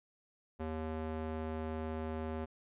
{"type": "tone with band-pass filter", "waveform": "square", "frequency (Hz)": 79, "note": "D#2", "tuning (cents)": 27, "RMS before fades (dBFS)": -39, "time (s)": [0.59, 2.46], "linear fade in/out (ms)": 20, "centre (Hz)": 480, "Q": 0.61, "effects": ["resampled to 8000 Hz"]}